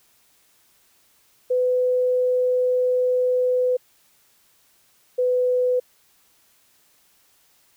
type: tone pair in turn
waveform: sine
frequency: 502 / 500.1 Hz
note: B4 / B4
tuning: +28 / +22 cents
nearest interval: unison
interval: 6 cents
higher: first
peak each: -17 / -17 dBFS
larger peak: neither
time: 1.5-3.77 / 5.18-5.8 s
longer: first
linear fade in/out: 10 ms
effects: white hiss -60 dBFS RMS until 7.76 s